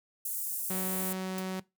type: high-pass noise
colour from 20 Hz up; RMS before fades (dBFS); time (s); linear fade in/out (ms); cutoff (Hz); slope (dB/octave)
pink; -35; 0.25-1.13; 5; 9100; 24
type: tone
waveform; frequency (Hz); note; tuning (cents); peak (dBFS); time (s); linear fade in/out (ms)
sawtooth; 187.4; F#3; +22; -29; 0.7-1.6; 5
type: noise with exponential decay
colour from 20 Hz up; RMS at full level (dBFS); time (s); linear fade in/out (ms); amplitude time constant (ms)
blue; -36; 1.38-1.46; 1; 16
effects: noise-tail reverb RT60 0.2 s tail -20 dB re dry